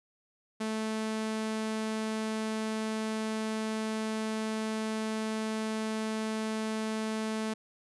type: tone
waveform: sawtooth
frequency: 218.8 Hz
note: A3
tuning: 9 cents flat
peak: -27 dBFS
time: 0.6-7.54 s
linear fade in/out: 10 ms
effects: resampled to 24000 Hz